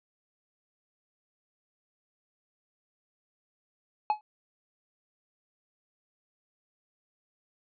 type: tone with exponential decay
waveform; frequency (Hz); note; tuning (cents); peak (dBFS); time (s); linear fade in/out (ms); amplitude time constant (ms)
triangle; 849; G#5; +38; -17; 4.1-4.21; 1; 23
effects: resampled to 11025 Hz